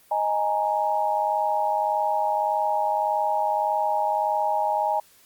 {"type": "chord", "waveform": "sine", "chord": "D# suspended fourth", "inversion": "none", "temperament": "equal", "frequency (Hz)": [622.3, 830.6, 932.3], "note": ["D#5", "G#5", "A#5"], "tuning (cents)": [0, 0, 0], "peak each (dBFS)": [-27, -23, -27], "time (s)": [0.11, 5], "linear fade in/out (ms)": 5, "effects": ["white hiss -56 dBFS RMS until 5.25 s", "Opus 32 kbps"]}